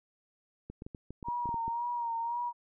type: clicks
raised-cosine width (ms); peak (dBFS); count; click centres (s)
3; -29; 11; 0.7 / 0.821 / 0.865 / 0.948 / 1.106 / 1.228 / 1.285 / 1.457 / 1.491 / 1.543 / 1.68
type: tone with vibrato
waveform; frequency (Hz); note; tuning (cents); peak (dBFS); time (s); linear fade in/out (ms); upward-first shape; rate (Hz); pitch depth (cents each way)
sine; 941; A#5; +16; -31; 1.24-2.53; 50; sine; 1.9; 45
effects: none